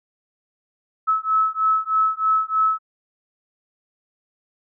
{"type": "beating tone pair", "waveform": "sine", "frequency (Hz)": [1296, 1299.2], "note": ["E6", "E6"], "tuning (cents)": [-30, -26], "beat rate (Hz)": 3.2, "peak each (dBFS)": -20, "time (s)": [1.07, 2.79], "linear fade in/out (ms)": 20, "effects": []}